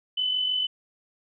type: tone with amplitude modulation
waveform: sine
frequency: 3013 Hz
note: F#7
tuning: 31 cents sharp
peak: -21 dBFS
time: 0.17-0.67 s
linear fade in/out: 10 ms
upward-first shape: sine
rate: 46.6 Hz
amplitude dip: 45%
effects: none